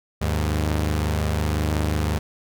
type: tone pair together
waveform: sawtooth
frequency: 76.11 / 101.8 Hz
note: D#2 / G#2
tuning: -38 / -34 cents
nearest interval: perfect fourth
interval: 504 cents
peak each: -18 / -22 dBFS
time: 0.21-2.19 s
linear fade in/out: 10 ms
effects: none